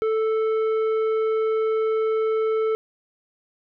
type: tone with tanh clipping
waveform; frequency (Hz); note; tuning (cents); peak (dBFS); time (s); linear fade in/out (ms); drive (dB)
triangle; 440; A4; 0; -21; 0.02-2.75; 0; 13
effects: none